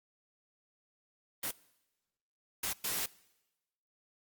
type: noise bursts at uneven times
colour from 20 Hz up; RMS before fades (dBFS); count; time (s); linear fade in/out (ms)
white; -35; 3; 1.43-1.51 / 2.63-2.73 / 2.84-3.06; 5
effects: noise-tail reverb RT60 1.0 s tail -22 dB re dry + Opus 24 kbps